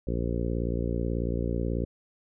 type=harmonic tone; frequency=58.27 Hz; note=A#1; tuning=in tune; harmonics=1 / 2 / 3 / 4 / 5 / 6 / 7 / 8 / 9; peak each=-30 / -33 / -35 / -36 / -37 / -38 / -38 / -39 / -40 dBFS; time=0.07-1.85 s; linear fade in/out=5 ms; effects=none